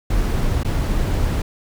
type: noise with dropouts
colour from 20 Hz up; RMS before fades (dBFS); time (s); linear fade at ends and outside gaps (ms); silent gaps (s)
brown; -19; 0.1-1.42; 5; 0.633-0.647
effects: none